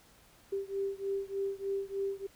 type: beating tone pair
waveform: sine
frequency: 392 / 395.3 Hz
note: G4 / G4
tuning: 0 / +15 cents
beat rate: 3.3 Hz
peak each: -35 / -36 dBFS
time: 0.52-2.27 s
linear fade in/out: 10 ms
effects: pink hiss -61 dBFS RMS until 2.35 s